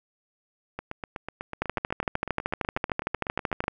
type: two click trains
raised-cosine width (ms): 0.5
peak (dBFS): -18 / -10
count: 24 / 28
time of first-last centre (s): 0.79-3.64 / 1.62-3.681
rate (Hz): 8.07 / 13.1
effects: none